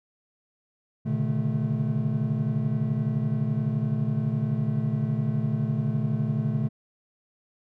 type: tone cluster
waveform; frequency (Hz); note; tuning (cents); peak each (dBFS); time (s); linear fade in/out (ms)
triangle; 118.8 / 138.6 / 150.4 / 217.3; A#2 / C#3 / D3 / A3; +33 / 0 / +42 / -21; -27; 1.05-6.69; 20
effects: none